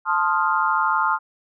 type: chord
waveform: sine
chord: F dominant seventh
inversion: first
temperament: equal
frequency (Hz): 880 / 1046.5 / 1244.5 / 1396.9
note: A5 / C6 / Eb6 / F6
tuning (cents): 0 / 0 / 0 / 0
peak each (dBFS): -23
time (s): 0.05-1.19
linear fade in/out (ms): 50
effects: none